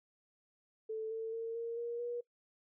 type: tone with pitch steps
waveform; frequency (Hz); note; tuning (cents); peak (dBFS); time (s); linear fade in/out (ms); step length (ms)
sine; 440 / 447.7 / 455.5 / 463.5 / 471.6 / 479.8; A4 / A4 / A#4 / A#4 / A#4 / A#4; 0 / +30 / -40 / -10 / +20 / +50; -36; 0.89-2.21; 10; 220
effects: noise-tail reverb RT60 0.1 s tail -22 dB re dry